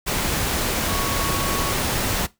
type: tone in noise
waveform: sine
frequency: 1112 Hz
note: C#6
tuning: 5 cents sharp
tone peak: -28 dBFS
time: 0.87-1.73 s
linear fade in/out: 20 ms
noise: pink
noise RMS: -23 dBFS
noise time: 0.06-2.27 s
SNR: -8 dB
effects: noise-tail reverb RT60 0.2 s tail -19 dB re dry